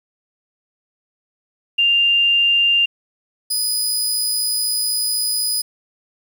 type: tone pair in turn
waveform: sine / 20% pulse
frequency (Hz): 2794 / 4978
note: F7 / D#8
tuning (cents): 0 / 0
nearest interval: minor seventh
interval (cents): 1000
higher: second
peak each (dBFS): -12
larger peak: neither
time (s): 1.78-2.86 / 3.5-5.62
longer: second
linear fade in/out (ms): 10
effects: 8-bit